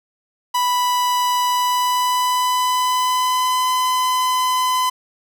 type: tone with pitch glide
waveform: 45% pulse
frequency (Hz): 987.8 to 1013.2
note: B5 to B5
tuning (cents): 0 to +44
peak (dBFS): -16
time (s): 0.54-4.9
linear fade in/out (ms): 10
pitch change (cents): +44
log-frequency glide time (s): 1.48-3.63
effects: none